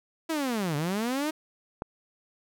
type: linear two-way sweep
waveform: sawtooth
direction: down then up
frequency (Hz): 332.7 to 140.2 to 317.7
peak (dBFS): -23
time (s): 0.29-1.31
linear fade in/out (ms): 10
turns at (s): 0.76
type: click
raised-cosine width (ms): 1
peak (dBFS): -18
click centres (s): 1.821
effects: none